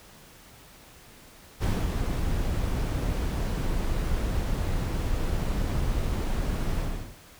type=noise with ADSR envelope; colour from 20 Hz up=brown; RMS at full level=-23 dBFS; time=1.6-7.16 s; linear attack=30 ms; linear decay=250 ms; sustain=-4 dB; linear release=370 ms; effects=pink hiss -51 dBFS RMS until 7.39 s